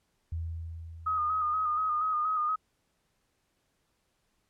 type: tone with exponential decay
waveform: sine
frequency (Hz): 82.41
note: E2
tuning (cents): 0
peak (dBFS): -30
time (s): 0.32-2.49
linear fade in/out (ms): 5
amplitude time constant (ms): 470
type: tone with vibrato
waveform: sine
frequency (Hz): 1244.5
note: D#6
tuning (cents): 0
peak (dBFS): -26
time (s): 1.06-2.56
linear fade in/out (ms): 10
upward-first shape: square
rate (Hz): 4.2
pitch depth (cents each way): 34
effects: pink hiss -75 dBFS RMS until 4.49 s + low-pass 12000 Hz 12 dB/octave